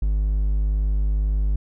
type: tone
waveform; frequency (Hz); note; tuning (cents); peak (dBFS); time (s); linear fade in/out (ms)
triangle; 51; G#1; -31; -16; 0.02-1.56; 5
effects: none